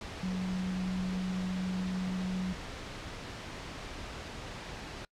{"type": "tone in noise", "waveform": "sine", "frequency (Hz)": 185, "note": "F#3", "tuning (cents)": 0, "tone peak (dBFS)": -31, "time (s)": [0.23, 2.53], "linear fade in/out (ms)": 2, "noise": "pink", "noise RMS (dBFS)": -42, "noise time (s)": [0.01, 5.05], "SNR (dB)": 8, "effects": ["noise-tail reverb RT60 0.1 s tail -25 dB re dry", "low-pass 5000 Hz 12 dB/octave"]}